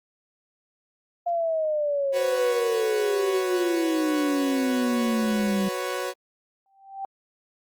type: exponential sweep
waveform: sine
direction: down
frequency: 698.5 to 193.5 Hz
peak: -22 dBFS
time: 1.26-5.69 s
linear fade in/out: 10 ms
type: chord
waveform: sawtooth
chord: F# suspended fourth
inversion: none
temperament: equal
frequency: 370 / 493.9 / 554.4 Hz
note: F#4 / B4 / C#5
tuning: 0 / 0 / 0 cents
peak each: -28 dBFS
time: 2.12-6.14 s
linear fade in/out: 50 ms
type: tone with exponential growth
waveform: sine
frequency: 781 Hz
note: G5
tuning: 7 cents flat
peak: -27 dBFS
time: 6.66-7.05 s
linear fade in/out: 1 ms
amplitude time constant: 84 ms
effects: Opus 32 kbps